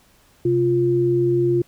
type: tone pair together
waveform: sine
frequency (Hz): 131.22 / 349.2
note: C3 / F4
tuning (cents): +5 / 0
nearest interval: octave + perfect fourth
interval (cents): 1695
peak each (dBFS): -22 / -16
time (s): 0.45-1.62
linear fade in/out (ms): 5
effects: pink hiss -56 dBFS RMS until 1.67 s